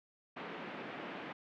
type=band-pass noise; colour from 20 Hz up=pink; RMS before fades=-45 dBFS; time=0.36-1.33 s; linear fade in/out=10 ms; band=190 to 2800 Hz; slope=24 dB/octave; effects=none